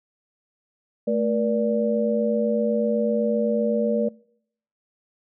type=tone cluster; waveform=sine; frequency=220.1 / 477.1 / 585 Hz; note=A3 / A#4 / D5; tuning=+1 / +40 / -7 cents; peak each=-24 dBFS; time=1.07-4.09 s; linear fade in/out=10 ms; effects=noise-tail reverb RT60 0.7 s tail -26 dB re dry